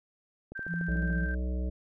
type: click train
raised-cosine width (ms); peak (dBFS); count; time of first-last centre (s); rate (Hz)
2; -29; 9; 0.52-1.104; 13.7
type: tone with tremolo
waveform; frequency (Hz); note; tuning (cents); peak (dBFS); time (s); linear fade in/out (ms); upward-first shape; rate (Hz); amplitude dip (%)
sine; 1568; G6; 0; -34; 0.55-1.35; 10; square; 19; 25
type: tone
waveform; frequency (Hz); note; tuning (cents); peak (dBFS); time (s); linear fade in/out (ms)
sine; 170.5; F3; -41; -30; 0.67-1.28; 50
type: harmonic tone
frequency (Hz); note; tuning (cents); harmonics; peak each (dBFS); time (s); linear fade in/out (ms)
62.3; B1; +16; 1 / 3 / 5 / 7 / 9 / 10; -29 / -39 / -43 / -46 / -48 / -49; 0.88-1.7; 10
effects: none